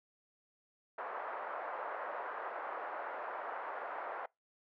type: band-pass noise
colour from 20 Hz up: pink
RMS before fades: -42 dBFS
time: 0.98-4.26 s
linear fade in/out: 5 ms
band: 560 to 1500 Hz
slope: 24 dB/octave
effects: noise-tail reverb RT60 0.2 s tail -25 dB re dry